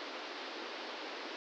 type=band-pass noise; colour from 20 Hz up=pink; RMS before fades=-44 dBFS; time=0-1.36 s; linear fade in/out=0 ms; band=280 to 5100 Hz; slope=48 dB/octave; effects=none